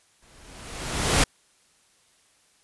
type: noise with exponential growth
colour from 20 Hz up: pink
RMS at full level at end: -17 dBFS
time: 0.22-1.24 s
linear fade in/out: 5 ms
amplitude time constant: 220 ms
effects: white hiss -62 dBFS RMS until 2.63 s + resampled to 24000 Hz